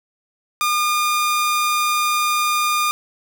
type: tone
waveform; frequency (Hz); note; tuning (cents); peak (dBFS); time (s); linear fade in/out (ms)
sawtooth; 1212; D#6; -46; -13; 0.61-2.91; 0
effects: none